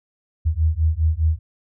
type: beating tone pair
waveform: sine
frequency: 77.2 / 82.1 Hz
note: D#2 / E2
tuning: -13 / -6 cents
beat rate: 4.9 Hz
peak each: -19 dBFS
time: 0.45-1.39 s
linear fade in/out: 20 ms
effects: none